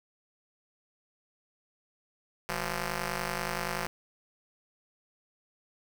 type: ring-modulated tone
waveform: 5% pulse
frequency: 174.61 Hz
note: F3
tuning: in tune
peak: -17 dBFS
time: 2.49-3.87 s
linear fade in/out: 0 ms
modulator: 324 Hz
effects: 9-bit